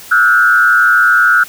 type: tone with frequency modulation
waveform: sine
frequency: 1440 Hz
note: F#6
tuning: 47 cents flat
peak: -6 dBFS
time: 0.11-1.44 s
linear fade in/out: 10 ms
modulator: 113 Hz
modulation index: 0.96
effects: white hiss -34 dBFS RMS until 1.48 s